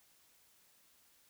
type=silence; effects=white hiss -68 dBFS RMS until 1.29 s